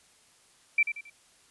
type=tone with echo; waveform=sine; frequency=2338 Hz; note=D7; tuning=8 cents flat; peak=-19 dBFS; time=0.78-0.83 s; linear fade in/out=5 ms; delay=90 ms; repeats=3; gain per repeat=-9 dB; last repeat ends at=1.1 s; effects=white hiss -61 dBFS RMS until 1.5 s + resampled to 24000 Hz

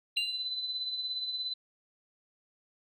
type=tone with tremolo; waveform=sine; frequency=4017 Hz; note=B7; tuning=29 cents sharp; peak=-30 dBFS; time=0.16-1.54 s; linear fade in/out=10 ms; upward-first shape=triangle; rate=17 Hz; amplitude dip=55%
type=tone with exponential decay; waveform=triangle; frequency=2794 Hz; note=F7; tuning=in tune; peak=-24 dBFS; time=0.17-0.47 s; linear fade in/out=1 ms; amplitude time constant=65 ms
effects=none

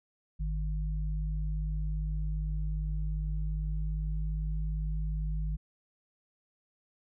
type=tone pair together; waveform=sine; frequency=51.32 / 153.8 Hz; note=G#1 / D#3; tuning=-20 / -20 cents; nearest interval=octave + perfect fifth; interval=1900 cents; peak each=-30 / -37 dBFS; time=0.39-5.57 s; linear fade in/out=20 ms; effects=none

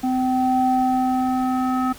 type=tone with low-pass filter sweep; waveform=square; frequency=256.5 Hz; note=C4; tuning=34 cents flat; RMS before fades=-20 dBFS; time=0.03-1.93 s; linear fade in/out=10 ms; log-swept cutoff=630 to 1200 Hz; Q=4.4; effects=pink hiss -42 dBFS RMS until 1.98 s

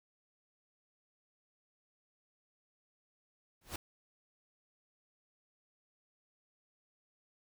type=noise with exponential growth; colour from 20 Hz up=pink; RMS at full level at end=-35 dBFS; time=3.61-3.76 s; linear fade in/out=5 ms; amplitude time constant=31 ms; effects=none

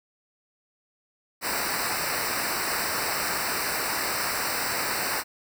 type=noise with comb filter; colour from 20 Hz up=pink; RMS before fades=-28 dBFS; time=1.41-5.24 s; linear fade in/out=50 ms; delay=0.3 ms; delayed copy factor=-0.95; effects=none

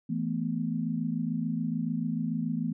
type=chord; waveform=sine; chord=E suspended fourth; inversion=none; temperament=equal; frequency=164.81 / 220 / 246.9 Hz; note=E3 / A3 / B3; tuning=0 / 0 / 0 cents; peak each=-32 dBFS; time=0.09-2.73 s; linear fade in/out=10 ms; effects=none

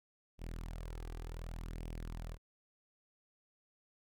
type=tone with flanger; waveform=sawtooth; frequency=41 Hz; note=E1; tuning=9 cents flat; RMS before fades=-44 dBFS; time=0.38-2.38 s; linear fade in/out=50 ms; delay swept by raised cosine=0.35 to 2.55 ms; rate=0.67 Hz; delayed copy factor=+0.5; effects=none

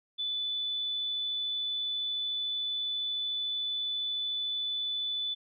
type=tone; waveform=sine; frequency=3487 Hz; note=A7; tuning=16 cents flat; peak=-30 dBFS; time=0.18-5.35 s; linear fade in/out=20 ms; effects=none

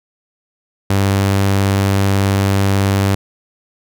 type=tone; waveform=sawtooth; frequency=98.3 Hz; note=G2; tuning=5 cents sharp; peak=-8 dBFS; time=0.9-3.15 s; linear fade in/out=5 ms; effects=none

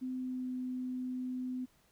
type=tone with pitch glide; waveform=sine; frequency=256.5 to 253.7 Hz; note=C4 to B3; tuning=-34 to +47 cents; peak=-35 dBFS; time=0.01-1.66 s; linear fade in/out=20 ms; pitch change=-19 cents; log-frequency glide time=0.12-0.51 s; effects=pink hiss -69 dBFS RMS until 1.91 s

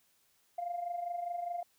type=tone with amplitude modulation; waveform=sine; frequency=698.5 Hz; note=F5; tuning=in tune; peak=-31 dBFS; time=0.58-1.63 s; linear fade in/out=5 ms; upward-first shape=sine; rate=24.9 Hz; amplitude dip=65%; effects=tanh soft clip ceiling -28 dBFS + white hiss -71 dBFS RMS until 1.78 s

